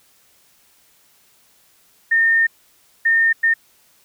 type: tone bursts at uneven times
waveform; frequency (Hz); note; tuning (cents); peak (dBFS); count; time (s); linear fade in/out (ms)
sine; 1822; A#6; -40; -12; 3; 2.11-2.47 / 3.05-3.33 / 3.43-3.54; 10
effects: white hiss -56 dBFS RMS until 4.04 s